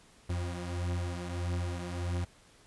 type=beating tone pair; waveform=40% pulse; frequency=87.4 / 89 Hz; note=F2 / F2; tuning=+2 / +33 cents; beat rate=1.6 Hz; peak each=-33 / -37 dBFS; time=0.29-2.25 s; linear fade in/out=10 ms; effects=pink hiss -60 dBFS RMS until 2.66 s + resampled to 24000 Hz